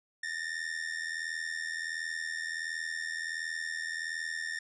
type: ring-modulated tone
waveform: 45% pulse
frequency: 1811 Hz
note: A6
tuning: 49 cents sharp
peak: -31 dBFS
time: 0.23-4.59 s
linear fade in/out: 5 ms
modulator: 40.7 Hz
effects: resampled to 22050 Hz